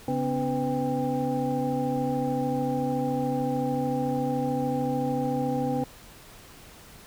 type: tone cluster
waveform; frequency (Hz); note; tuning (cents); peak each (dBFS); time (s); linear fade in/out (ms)
sine; 139.7 / 251 / 284.6 / 501 / 796; C#3 / B3 / C#4 / B4 / G5; +14 / +28 / +46 / +25 / +26; -32 / -28 / -32 / -30 / -31; 0.08-5.84; 2
effects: tanh soft clip ceiling -15 dBFS + pink hiss -49 dBFS RMS until 7.06 s